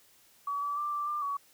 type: tone with pitch steps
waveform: sine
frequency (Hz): 1138 / 1152 / 1181 / 1173 / 1192 / 1129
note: C#6 / D6 / D6 / D6 / D6 / C#6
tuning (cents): +45 / -34 / +9 / -2 / +25 / +31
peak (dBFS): -30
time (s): 0.47-1.37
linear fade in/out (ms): 5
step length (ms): 150
effects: white hiss -62 dBFS RMS until 1.53 s